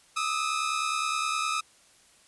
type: tone pair together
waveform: sawtooth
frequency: 1223 / 1292.7 Hz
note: D#6 / E6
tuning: -30 / -34 cents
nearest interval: minor second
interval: 96 cents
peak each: -27 / -25 dBFS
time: 0.16-1.61 s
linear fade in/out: 10 ms
effects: white hiss -59 dBFS RMS until 2.27 s + resampled to 24000 Hz